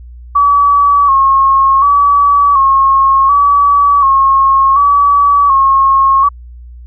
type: tone with vibrato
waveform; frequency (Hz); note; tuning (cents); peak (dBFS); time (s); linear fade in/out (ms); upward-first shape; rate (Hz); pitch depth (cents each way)
sine; 1113; C#6; +7; -5; 0.35-6.29; 10; square; 0.68; 45
effects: added 60 Hz sine -29 dBFS peak until 6.86 s